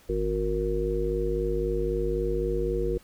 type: harmonic tone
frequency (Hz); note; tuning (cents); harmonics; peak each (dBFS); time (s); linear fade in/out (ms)
51.91; G#1; 0; 1 / 3 / 5 / 7 / 9; -29 / -36 / -39 / -29 / -29; 0.09-2.98; 5
effects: pink hiss -57 dBFS RMS until 3.03 s